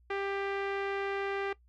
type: tone with low-pass filter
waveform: sawtooth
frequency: 395.4 Hz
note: G4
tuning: 15 cents sharp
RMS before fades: -34 dBFS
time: 0.1-1.53 s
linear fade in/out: 5 ms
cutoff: 2300 Hz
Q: 1.7
effects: noise-tail reverb RT60 0.1 s tail -19 dB re dry + added 60 Hz sine -60 dBFS peak until 1.68 s